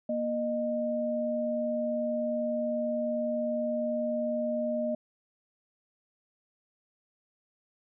sine tone pair together, 236.6 / 614 Hz, A#3 / D#5, +26 / -23 cents, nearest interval octave + perfect fourth, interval 1651 cents, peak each -32 / -29 dBFS, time 0.09-4.95 s, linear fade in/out 5 ms, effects none

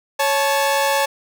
sawtooth tone pair together, 554.4 / 869.9 Hz, C#5 / A5, 0 / -20 cents, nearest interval minor sixth, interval 780 cents, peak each -15 dBFS, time 0.19-1.06 s, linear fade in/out 10 ms, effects none

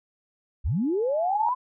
sine linear sweep, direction up, 43.65 to 1027 Hz, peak -22 dBFS, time 0.64-1.55 s, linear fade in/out 20 ms
sine tone with exponential growth, 848 Hz, G#5, 36 cents sharp, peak -23 dBFS, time 0.66-1.49 s, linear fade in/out 1 ms, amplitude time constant 180 ms
effects none

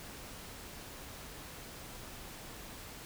silence, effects pink hiss -48 dBFS RMS until 3.05 s

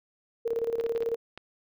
sine tone with tremolo, 461.9 Hz, A#4, 16 cents flat, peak -24 dBFS, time 0.45-1.16 s, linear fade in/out 10 ms, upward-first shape square, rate 18 Hz, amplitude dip 65%
clicks, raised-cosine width 0.3 ms, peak -25 dBFS, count 5, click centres 0.799 / 0.863 / 0.961 / 1.024 / 1.376 s
effects none

